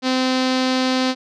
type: tone with low-pass filter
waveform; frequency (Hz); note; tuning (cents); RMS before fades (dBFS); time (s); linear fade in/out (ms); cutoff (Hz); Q
sawtooth; 258; C4; -24; -19; 0.02-1.15; 50; 4600; 2.7
effects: none